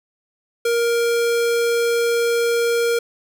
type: tone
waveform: square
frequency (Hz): 468.9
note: A#4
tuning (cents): +10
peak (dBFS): -17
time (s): 0.65-2.99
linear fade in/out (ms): 5
effects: none